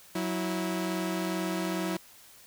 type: tone pair together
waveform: sawtooth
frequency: 184.2 / 326.1 Hz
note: F#3 / E4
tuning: -7 / -19 cents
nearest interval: minor seventh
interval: 988 cents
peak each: -28 dBFS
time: 0.15-1.97 s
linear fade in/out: 5 ms
effects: white hiss -54 dBFS RMS until 2.46 s